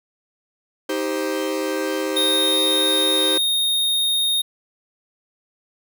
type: chord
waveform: 45% pulse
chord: C minor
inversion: first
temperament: equal with one note detuned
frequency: 313.8 / 392 / 523.3 Hz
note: Eb4 / G4 / C5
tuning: +15 / 0 / 0 cents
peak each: -26 dBFS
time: 0.89-3.38 s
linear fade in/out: 5 ms
type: tone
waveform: square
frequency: 3705 Hz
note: A#7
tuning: 11 cents flat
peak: -18 dBFS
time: 2.16-4.42 s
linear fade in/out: 10 ms
effects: none